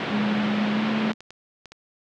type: band-pass noise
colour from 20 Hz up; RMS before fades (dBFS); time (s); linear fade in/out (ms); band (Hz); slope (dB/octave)
pink; -29; 0-1.12; 2; 150 to 3400; 24
type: tone with pitch glide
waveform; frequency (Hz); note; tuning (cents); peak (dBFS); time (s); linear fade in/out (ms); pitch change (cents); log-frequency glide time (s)
sine; 210 to 217.8; G#3 to A3; +19 to -17; -22; 0.09-1.14; 50; +64; 0.71-0.84
type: clicks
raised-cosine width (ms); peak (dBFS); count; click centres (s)
0.2; -25; 5; 1.132 / 1.206 / 1.306 / 1.657 / 1.72
effects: none